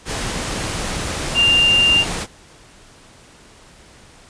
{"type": "tone in noise", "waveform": "sine", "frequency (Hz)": 2794, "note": "F7", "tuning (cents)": 0, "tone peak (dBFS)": -11, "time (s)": [1.34, 2.05], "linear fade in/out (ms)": 50, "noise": "pink", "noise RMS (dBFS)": -24, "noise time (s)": [0.05, 2.27], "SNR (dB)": 10, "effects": ["pink hiss -46 dBFS RMS until 4.29 s", "resampled to 22050 Hz"]}